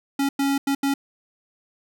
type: tone bursts at uneven times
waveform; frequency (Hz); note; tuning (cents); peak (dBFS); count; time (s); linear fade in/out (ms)
square; 277.2; C#4; 0; -20; 4; 0.19-0.29 / 0.39-0.58 / 0.67-0.75 / 0.83-0.94; 5
effects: none